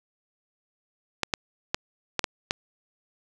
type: clicks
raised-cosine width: 0.2 ms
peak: -6 dBFS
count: 6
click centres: 1.233 / 1.338 / 1.745 / 2.193 / 2.242 / 2.509 s
effects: none